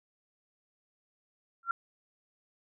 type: tone with exponential growth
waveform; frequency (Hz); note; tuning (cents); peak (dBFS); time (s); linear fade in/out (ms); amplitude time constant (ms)
sine; 1371; F6; -32; -22; 1.63-1.71; 2; 16
effects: none